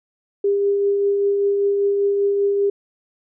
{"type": "tone with tremolo", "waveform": "sine", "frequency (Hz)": 401.5, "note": "G4", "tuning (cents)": 41, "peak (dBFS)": -14, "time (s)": [0.44, 2.7], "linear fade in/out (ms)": 5, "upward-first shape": "triangle", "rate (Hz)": 5.1, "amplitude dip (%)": 30, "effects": []}